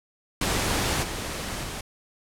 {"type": "noise with level steps", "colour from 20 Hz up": "pink", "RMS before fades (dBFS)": [-25, -32, -34], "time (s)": [0.41, 1.81], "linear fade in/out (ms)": 5, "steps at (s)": [1.02, 1.62], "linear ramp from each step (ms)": 20, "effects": ["low-pass 11000 Hz 12 dB/octave"]}